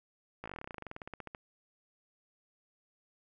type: slowing click train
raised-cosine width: 0.5 ms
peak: -27 dBFS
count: 24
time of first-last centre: 0.44-1.348 s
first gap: 17 ms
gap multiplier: 1.07
effects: none